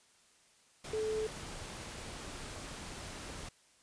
sine tone in noise, 434.3 Hz, A4, 23 cents flat, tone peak -32 dBFS, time 0.93-1.27 s, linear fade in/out 5 ms, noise pink, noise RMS -45 dBFS, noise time 0.84-3.49 s, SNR +10 dB, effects white hiss -66 dBFS RMS until 3.82 s + resampled to 22050 Hz

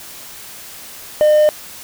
triangle tone with hard clipping, 606 Hz, D#5, 46 cents flat, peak -9 dBFS, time 1.21-1.49 s, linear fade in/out 0 ms, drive 5 dB, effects white hiss -35 dBFS RMS until 1.83 s

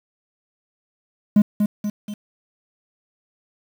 triangle tone with echo, 207.9 Hz, G#3, 2 cents sharp, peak -7 dBFS, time 1.36-1.42 s, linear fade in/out 5 ms, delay 240 ms, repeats 3, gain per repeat -6 dB, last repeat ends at 2.14 s, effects tanh soft clip ceiling -3 dBFS + 7-bit

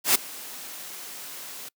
white noise with ADSR envelope, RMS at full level -17 dBFS, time 0.04-1.69 s, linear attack 110 ms, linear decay 10 ms, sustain -22 dB, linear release 8 ms, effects noise-tail reverb RT60 0.1 s tail -26 dB re dry + high-pass 200 Hz 12 dB/octave

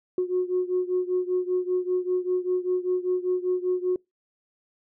sine beating tone pair, 362.5 / 367.6 Hz, F#4 / F#4, -35 / -11 cents, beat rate 5.1 Hz, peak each -24 / -26 dBFS, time 0.18-3.96 s, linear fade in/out 2 ms, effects noise-tail reverb RT60 0.2 s tail -26 dB re dry + tanh soft clip ceiling -16 dBFS

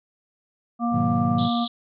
harmonic tone, 236 Hz, A#3, 22 cents sharp, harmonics 1 / 3 / 5, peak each -22 / -27 / -29 dBFS, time 0.79-1.68 s, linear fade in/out 50 ms
triangle chord, G# minor seventh, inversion none, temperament equal, 103.83 / 123.47 / 155.56 / 185 Hz, G#2 / B2 / D#3 / F#3, 0 / 0 / 0 / 0 cents, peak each -26 dBFS, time 0.91-1.5 s, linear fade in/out 50 ms
pink band-pass noise, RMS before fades -35 dBFS, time 1.38-1.68 s, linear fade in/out 5 ms, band 3300 to 3900 Hz, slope 96 dB/octave
effects none

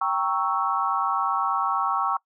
sine chord, G diminished seventh, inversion none, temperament equal, 784 / 932.3 / 1108.7 / 1318.5 Hz, G5 / Bb5 / Db6 / Fb6, 0 / 0 / 0 / 0 cents, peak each -28 / -29 / -25 / -27 dBFS, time 0.01-2.17 s, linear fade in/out 5 ms, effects noise-tail reverb RT60 0.1 s tail -23 dB re dry

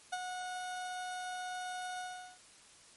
30% pulse tone with ADSR envelope, 731 Hz, F#5, 21 cents flat, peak -30 dBFS, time 0.12-2.39 s, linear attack 12 ms, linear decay 36 ms, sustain -6 dB, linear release 410 ms, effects white hiss -59 dBFS RMS until 2.96 s + MP3 48 kbps

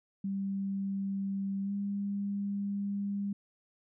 sine tone with pitch glide, 196 to 200.7 Hz, G3 to G3, 0 to +41 cents, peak -31 dBFS, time 0.24-3.33 s, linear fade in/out 5 ms, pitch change +41 cents, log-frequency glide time 1.63-1.72 s, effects none

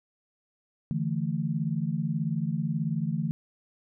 sine chord, D suspended second, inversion none, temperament just, 146.83 / 165.19 / 220.2 Hz, D3 / E3 / A3, 0 / +4 / +2 cents, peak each -31 / -29 / -32 dBFS, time 0.91-3.31 s, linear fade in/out 0 ms, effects none

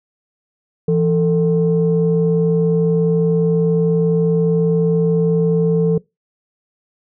sine tone pair together, 166.95 / 445.7 Hz, E3 / A4, +22 / +22 cents, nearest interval octave + perfect fourth, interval 1700 cents, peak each -14 dBFS, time 0.88-5.98 s, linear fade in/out 5 ms, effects noise-tail reverb RT60 0.2 s tail -22 dB re dry + tanh soft clip ceiling -6 dBFS

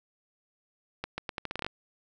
accelerating click train, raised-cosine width 0.3 ms, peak -17 dBFS, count 11, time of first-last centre 1.04-1.665 s, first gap 140 ms, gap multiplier 0.8, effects none

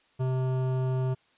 sine tone with hard clipping, 129.5 Hz, C3, 17 cents flat, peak -27 dBFS, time 0.19-1.15 s, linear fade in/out 20 ms, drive 14 dB, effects white hiss -65 dBFS RMS until 1.37 s + resampled to 8000 Hz

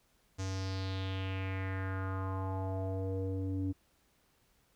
square tone with low-pass filter sweep, 95.2 Hz, F#2, 50 cents sharp, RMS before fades -36 dBFS, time 0.38-3.73 s, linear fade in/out 20 ms, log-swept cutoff 6600 to 290 Hz, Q 3.5, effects pink hiss -71 dBFS RMS until 4.75 s

